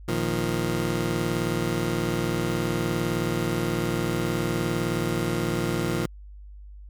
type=chord; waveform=20% pulse; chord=Bb suspended fourth; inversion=none; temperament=just; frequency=116.54 / 155.39 / 174.81 Hz; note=Bb2 / Eb3 / F3; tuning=0 / -2 / +2 cents; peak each=-24 dBFS; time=0.08-6.06 s; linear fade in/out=5 ms; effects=added 50 Hz sine -40 dBFS peak until 6.89 s + MP3 96 kbps